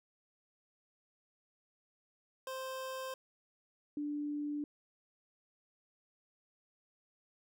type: tone pair in turn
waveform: 25% pulse / sine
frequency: 523.3 / 293.7 Hz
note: C5 / D4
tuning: 0 / 0 cents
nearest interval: minor seventh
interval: 1000 cents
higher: first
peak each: -36 / -35 dBFS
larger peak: second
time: 2.47-3.14 / 3.97-4.64 s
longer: neither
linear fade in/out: 2 ms
effects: none